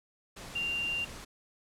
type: tone in noise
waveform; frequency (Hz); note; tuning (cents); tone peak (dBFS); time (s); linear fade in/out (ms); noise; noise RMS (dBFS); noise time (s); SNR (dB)
sine; 2781; F7; -8; -30; 0.55-1.05; 10; pink; -45; 0.36-1.25; +12
effects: low-pass 10000 Hz 12 dB/octave